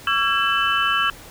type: tone cluster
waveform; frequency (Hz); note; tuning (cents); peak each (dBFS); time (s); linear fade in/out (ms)
sine; 1134 / 1350 / 1639 / 2641 / 3011; C#6 / E6 / G#6 / E7 / F#7; +39 / +41 / -23 / +3 / +30; -24 / -22 / -23 / -26 / -24; 0.07-1.1; 2
effects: pink hiss -42 dBFS RMS until 1.3 s